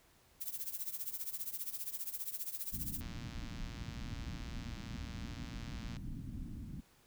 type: noise with tremolo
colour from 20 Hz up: violet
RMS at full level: -38 dBFS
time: 0.4-3.01 s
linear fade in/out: 20 ms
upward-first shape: triangle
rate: 15 Hz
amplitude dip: 90%
type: low-pass noise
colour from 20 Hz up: pink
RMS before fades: -44 dBFS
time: 2.72-6.81 s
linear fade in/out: 10 ms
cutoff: 290 Hz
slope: 48 dB/octave
type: click train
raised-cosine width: 0.2 ms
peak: -34 dBFS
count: 347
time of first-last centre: 3.01-5.967 s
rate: 117 Hz
effects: pink hiss -67 dBFS RMS until 7.06 s